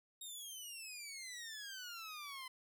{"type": "exponential sweep", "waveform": "15% pulse", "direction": "down", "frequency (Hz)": [3762, 1018], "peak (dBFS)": -40, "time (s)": [0.21, 2.48], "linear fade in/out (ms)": 5, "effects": []}